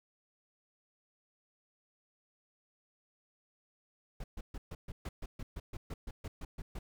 brown noise bursts, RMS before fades -41 dBFS, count 16, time 4.2-6.79 s, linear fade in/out 5 ms, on 40 ms, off 130 ms, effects none

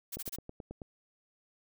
blue noise bursts, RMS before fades -39 dBFS, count 4, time 0.12-0.362 s, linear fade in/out 10 ms, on 41 ms, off 26 ms
click train, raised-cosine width 2 ms, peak -29 dBFS, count 7, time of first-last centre 0.17-0.818 s, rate 9.26 Hz
effects none

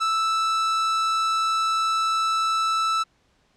45% pulse tone, 1318.5 Hz, E6, in tune, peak -20 dBFS, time 0-3.04 s, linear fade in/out 20 ms, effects pink hiss -64 dBFS RMS until 3.56 s + low-pass 6000 Hz 12 dB/octave

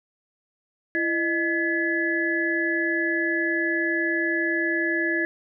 sine tone cluster, 334.9 / 618 / 1705 / 1993 Hz, E4 / D#5 / G#6 / B6, +27 / -12 / +45 / +15 cents, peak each -26 / -33 / -24 / -31 dBFS, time 0.95-5.25 s, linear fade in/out 0 ms, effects none

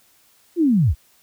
sine linear sweep, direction down, 361.1 to 48.56 Hz, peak -13 dBFS, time 0.56-0.95 s, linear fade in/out 50 ms, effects white hiss -57 dBFS RMS until 1.22 s

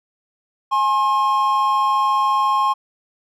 triangle tone pair together, 835.8 / 1070 Hz, G#5 / C6, +11 / +38 cents, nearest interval major third, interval 427 cents, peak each -19 / -14 dBFS, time 0.71-2.74 s, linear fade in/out 20 ms, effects none

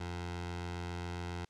15% pulse tone with notch filter, 87.31 Hz, F2, in tune, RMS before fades -40 dBFS, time 0-1.45 s, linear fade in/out 5 ms, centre 230 Hz, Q 1.2, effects white hiss -73 dBFS RMS until 1.49 s + low-pass 6000 Hz 12 dB/octave

